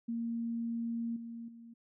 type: tone with level steps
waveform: sine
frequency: 231.9 Hz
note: A#3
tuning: 9 cents flat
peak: -33 / -41 / -49 dBFS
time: 0.08-1.74 s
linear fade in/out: 10 ms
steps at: 1.16 / 1.48 s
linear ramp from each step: 5 ms
effects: none